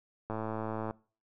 click train, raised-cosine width 1 ms, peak -22 dBFS, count 68, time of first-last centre 0.3-0.909 s, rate 110 Hz, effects noise-tail reverb RT60 0.4 s tail -23 dB re dry

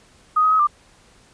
sine tone with pitch steps, 1247 / 1262 / 1274 / 1188 Hz, D#6 / D#6 / D#6 / D6, +3 / +24 / +41 / +20 cents, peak -13 dBFS, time 0.36-0.672 s, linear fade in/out 10 ms, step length 78 ms, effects pink hiss -53 dBFS RMS until 1.33 s + resampled to 22050 Hz

